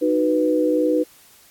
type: chord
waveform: sine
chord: B major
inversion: first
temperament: just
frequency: 308.7 / 370.4 / 493.9 Hz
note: D#4 / F#4 / B4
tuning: -14 / +2 / 0 cents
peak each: -19 / -25 / -19 dBFS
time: 0.01-1.04 s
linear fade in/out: 20 ms
effects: white hiss -51 dBFS RMS until 1.5 s + AAC 64 kbps